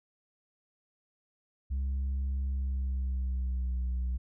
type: tone with pitch glide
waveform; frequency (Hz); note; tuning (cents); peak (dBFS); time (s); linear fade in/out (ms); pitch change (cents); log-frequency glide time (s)
sine; 67.1 to 62.25; C2 to B1; +44 to +14; -26; 1.7-4.18; 20; -130; 2.46-3.8
effects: tanh soft clip ceiling -28 dBFS